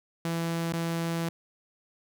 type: tone with dropouts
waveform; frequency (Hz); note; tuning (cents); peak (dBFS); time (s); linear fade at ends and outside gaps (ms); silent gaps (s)
sawtooth; 166.8; E3; +21; -24; 0.25-1.29; 2; 0.725-0.735
effects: none